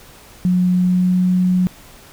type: tone with pitch glide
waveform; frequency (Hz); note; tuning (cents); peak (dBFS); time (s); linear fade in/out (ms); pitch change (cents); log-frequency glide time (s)
sine; 180.8 to 182.27; F#3 to F#3; -40 to -26; -12; 0.45-1.67; 0; +14; 0.76-1.19
effects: pink hiss -43 dBFS RMS until 2.12 s